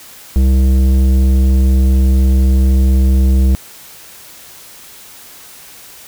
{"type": "tone with tanh clipping", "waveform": "sine", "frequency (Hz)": 65.41, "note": "C2", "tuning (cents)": 0, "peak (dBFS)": -9, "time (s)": [0.36, 3.55], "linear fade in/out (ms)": 0, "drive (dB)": 12, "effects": ["white hiss -37 dBFS RMS until 6.07 s"]}